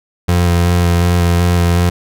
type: tone with vibrato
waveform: 30% pulse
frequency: 87.1 Hz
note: F2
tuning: 4 cents flat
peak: -7 dBFS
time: 0.28-1.9 s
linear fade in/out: 10 ms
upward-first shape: square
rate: 2.7 Hz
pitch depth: 16 cents each way
effects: none